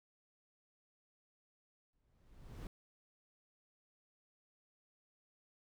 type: noise with exponential growth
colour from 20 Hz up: brown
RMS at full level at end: -43 dBFS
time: 1.93-2.67 s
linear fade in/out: 1 ms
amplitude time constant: 160 ms
effects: none